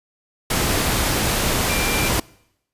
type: tone in noise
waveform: sine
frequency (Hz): 2371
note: D7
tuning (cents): +16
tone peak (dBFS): -25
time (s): 1.69-2.09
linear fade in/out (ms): 5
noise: pink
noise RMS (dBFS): -20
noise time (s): 0.5-2.2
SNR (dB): -8
effects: noise-tail reverb RT60 0.8 s tail -24 dB re dry + resampled to 32000 Hz